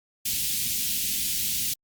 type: band-stop noise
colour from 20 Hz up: white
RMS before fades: -27 dBFS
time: 0.25-1.74 s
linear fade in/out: 10 ms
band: 250 to 2600 Hz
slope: 24 dB/octave
effects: Opus 48 kbps